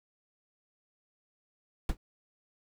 brown noise with exponential decay, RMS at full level -23 dBFS, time 1.89-1.97 s, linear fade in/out 2 ms, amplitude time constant 17 ms, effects none

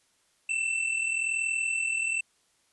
square tone pair together, 2637 / 2678 Hz, E7 / E7, 0 / +27 cents, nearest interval unison, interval 27 cents, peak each -34 / -28 dBFS, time 0.49-2.21 s, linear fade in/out 5 ms, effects white hiss -68 dBFS RMS until 2.72 s + resampled to 24000 Hz

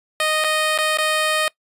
10% pulse tone with dropouts, 620 Hz, D#5, 6 cents flat, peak -9 dBFS, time 0.2-1.48 s, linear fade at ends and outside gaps 1 ms, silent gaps 0.44-0.444 / 0.777-0.786 / 0.973-0.985 s, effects noise-tail reverb RT60 0.1 s tail -22 dB re dry + resampled to 32000 Hz

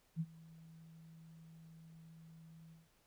sine tone with ADSR envelope, 162.6 Hz, E3, 23 cents flat, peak -33 dBFS, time 0.16-2.88 s, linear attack 43 ms, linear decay 48 ms, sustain -22 dB, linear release 170 ms, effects pink hiss -73 dBFS RMS until 3.06 s

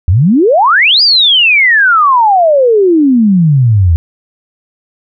sine exponential two-way sweep, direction up then down, 78.7 to 4978 to 78.7 Hz, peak -4 dBFS, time 0.08-3.96 s, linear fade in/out 0 ms, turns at 1.02 s, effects none

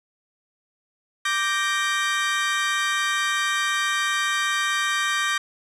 30% pulse chord, G minor, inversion second, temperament equal, 1174.7 / 1568 / 1864.7 Hz, D6 / G6 / Bb6, 0 / 0 / 0 cents, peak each -23 dBFS, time 1.25-5.38 s, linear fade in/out 5 ms, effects low-pass 9000 Hz 12 dB/octave

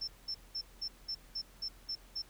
sine tone bursts, 5350 Hz, E8, 25 cents sharp, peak -35 dBFS, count 9, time 0.01-2.222 s, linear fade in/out 10 ms, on 68 ms, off 200 ms, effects added 42 Hz sine -58 dBFS peak until 2.29 s + pink hiss -61 dBFS RMS until 2.29 s

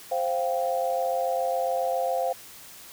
sine chord, C suspended fourth, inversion none, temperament just, 523.3 / 697.7 / 784.9 Hz, C5 / F5 / G5, 0 / -2 / +2 cents, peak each -27 / -27 / -31 dBFS, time 0.11-2.33 s, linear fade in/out 10 ms, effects white hiss -46 dBFS RMS until 2.92 s

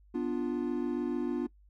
triangle chord, B diminished, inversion none, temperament equal, 246.9 / 293.7 / 349.2 Hz, B3 / D4 / F4, 0 / 0 / 0 cents, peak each -32 dBFS, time 0.14-1.47 s, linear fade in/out 10 ms, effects noise-tail reverb RT60 0.1 s tail -20 dB re dry + added 50 Hz sine -57 dBFS peak until 1.69 s

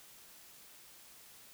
silence, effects white hiss -57 dBFS RMS until 1.53 s

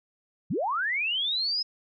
sine linear sweep, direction up, 110 to 5160 Hz, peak -25 dBFS, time 0.5-1.63 s, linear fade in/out 10 ms, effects none

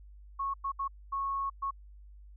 sine tone bursts at uneven times, 1100 Hz, C#6, 14 cents flat, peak -30 dBFS, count 5, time 0.39-0.54 / 0.64-0.72 / 0.79-0.88 / 1.12-1.5 / 1.62-1.71 s, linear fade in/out 10 ms, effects added 50 Hz sine -49 dBFS peak until 2.36 s

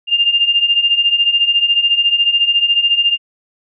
sine beating tone pair, 2794 / 2808 Hz, F7 / F7, 0 / +9 cents, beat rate 14 Hz, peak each -16 / -12 dBFS, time 0.07-3.18 s, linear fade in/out 50 ms, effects none

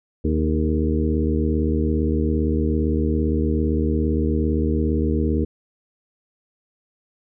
harmonic tone with a mistuned harmonic, 77.6 Hz, D#2, 4 cents flat, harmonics 1 / 2 / 3 / 4 / 5 / 6, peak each -21 / -28 / -24 / -25 / -28 / -29 dBFS, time 0.24-5.45 s, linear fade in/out 10 ms, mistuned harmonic 5, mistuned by +47 cents, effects none

